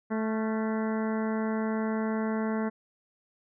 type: harmonic tone with a mistuned harmonic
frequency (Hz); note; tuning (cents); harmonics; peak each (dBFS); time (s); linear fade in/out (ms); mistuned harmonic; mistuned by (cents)
219.3; A3; -6; 1 / 2 / 3 / 4 / 5 / 6 / 7 / 8 / 9; -28 / -34 / -38 / -40 / -42 / -44 / -45 / -46 / -47; 0.1-2.7; 20; 6; +69
effects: none